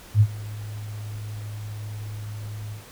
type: tone with ADSR envelope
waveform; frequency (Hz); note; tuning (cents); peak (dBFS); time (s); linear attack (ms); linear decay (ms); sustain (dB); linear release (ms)
sine; 105.5; G#2; +28; -10; 0.14-2.85; 68; 59; -21; 130
effects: pink hiss -46 dBFS RMS until 2.91 s